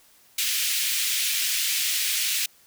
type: high-pass noise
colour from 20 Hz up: pink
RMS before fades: -25 dBFS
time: 0.38-2.46 s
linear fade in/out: 5 ms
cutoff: 2300 Hz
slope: 24 dB/octave
effects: white hiss -57 dBFS RMS until 2.66 s